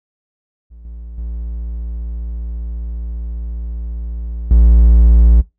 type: tone with level steps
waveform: triangle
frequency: 57.4 Hz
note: A#1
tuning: 26 cents flat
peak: -33 / -26 / -19 / -3 dBFS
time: 0.7-5.42 s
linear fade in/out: 20 ms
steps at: 0.85 / 1.18 / 4.51 s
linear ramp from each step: 2 ms
effects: noise-tail reverb RT60 0.2 s tail -20 dB re dry